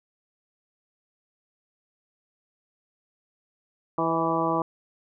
harmonic tone with a mistuned harmonic, 164.81 Hz, E3, in tune, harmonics 1 / 2 / 3 / 4 / 5 / 6 / 7, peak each -33 / -28 / -31 / -30 / -31 / -29 / -29 dBFS, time 3.98-4.62 s, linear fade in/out 2 ms, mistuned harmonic 4, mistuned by -26 cents, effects none

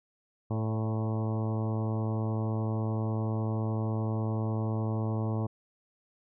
harmonic tone with a mistuned harmonic, 110 Hz, A2, in tune, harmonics 1 / 2 / 3 / 4 / 5 / 6 / 7 / 8 / 9 / 10, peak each -29 / -35 / -39 / -41 / -43 / -45 / -46 / -47 / -48 / -49 dBFS, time 0.5-5.47 s, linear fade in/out 10 ms, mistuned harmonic 5, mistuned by +20 cents, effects none

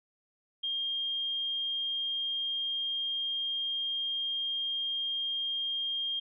sine tone, 3216 Hz, G7, 44 cents sharp, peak -30 dBFS, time 0.63-6.2 s, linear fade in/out 10 ms, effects none

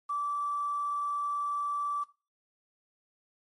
sine tone with quantisation, 1161 Hz, D6, 20 cents flat, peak -29 dBFS, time 0.09-2.04 s, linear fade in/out 10 ms, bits 9, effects noise-tail reverb RT60 0.3 s tail -17 dB re dry + MP3 48 kbps

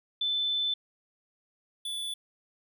sine / square tone pair in turn, 3520 / 3468 Hz, A7 / A7, 0 / -26 cents, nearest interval unison, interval 26 cents, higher first, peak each -26 / -33 dBFS, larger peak first, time 0.21-0.74 / 1.85-2.14 s, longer first, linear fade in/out 5 ms, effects none

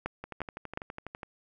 two click trains, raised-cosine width 0.5 ms, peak -17 / -24 dBFS, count 3 / 13, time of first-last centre 0.06-0.774 / 0.24-1.232 s, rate 2.8 / 12.1 Hz, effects none

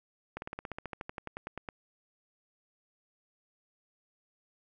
slowing click train, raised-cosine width 0.5 ms, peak -23 dBFS, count 18, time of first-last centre 0.37-1.688 s, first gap 51 ms, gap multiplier 1.05, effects none

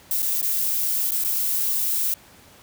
violet noise with dropouts, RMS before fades -23 dBFS, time 0.11-2.14 s, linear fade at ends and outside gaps 2 ms, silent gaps 0.221-0.226 / 0.415-0.427 / 1.109-1.118 / 1.239-1.247 s, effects pink hiss -50 dBFS RMS until 2.62 s + high-pass 60 Hz 12 dB/octave

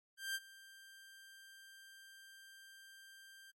sawtooth tone with ADSR envelope, 1580 Hz, G6, 13 cents sharp, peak -33 dBFS, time 0.17-3.52 s, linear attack 180 ms, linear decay 41 ms, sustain -20 dB, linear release 22 ms, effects AAC 64 kbps

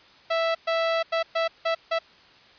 sawtooth tone bursts at uneven times, 659.3 Hz, E5, in tune, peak -18 dBFS, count 6, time 0.3-0.55 / 0.67-1.03 / 1.12-1.23 / 1.35-1.48 / 1.65-1.75 / 1.91-1.99 s, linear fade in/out 10 ms, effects white hiss -53 dBFS RMS until 2.58 s + resampled to 11025 Hz

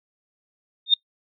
sine tone with exponential growth, 3657 Hz, A#7, 34 cents flat, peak -8 dBFS, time 0.86-0.94 s, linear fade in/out 5 ms, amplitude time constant 16 ms, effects noise-tail reverb RT60 0.1 s tail -23 dB re dry

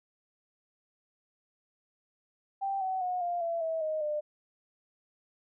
sine tone with pitch steps, 784 / 754.7 / 726.4 / 699.3 / 673.1 / 647.9 / 623.7 / 600.4 Hz, G5 / F#5 / F#5 / F5 / E5 / E5 / D#5 / D5, 0 / +34 / -32 / +2 / +36 / -30 / +4 / +38 cents, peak -29 dBFS, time 2.61-4.21 s, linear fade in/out 20 ms, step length 200 ms, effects none

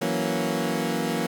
20% pulse chord, F# dominant seventh, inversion third, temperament equal, 164.81 / 185 / 233.1 / 277.2 Hz, E3 / F#3 / A#3 / C#4, 0 / 0 / 0 / 0 cents, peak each -25 / -26 / -23 / -26 dBFS, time 0.01-1.27 s, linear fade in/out 10 ms, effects none

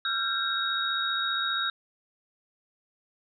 sine tone cluster, 1362 / 1437 / 1583 / 3774 Hz, F6 / F6 / G6 / A#7, -44 / +49 / +17 / +21 cents, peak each -31 / -38 / -32 / -29 dBFS, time 0.05-1.7 s, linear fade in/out 2 ms, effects none

